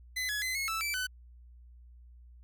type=tone with pitch steps; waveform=sawtooth; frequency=2025 / 1689 / 2040 / 2175 / 1318 / 2323 / 1505 Hz; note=B6 / G#6 / C7 / C#7 / E6 / D7 / F#6; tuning=+43 / +29 / -44 / -33 / -1 / -20 / +29 cents; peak=-28 dBFS; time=0.16-1.07 s; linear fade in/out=10 ms; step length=130 ms; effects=added 60 Hz sine -51 dBFS peak until 2.43 s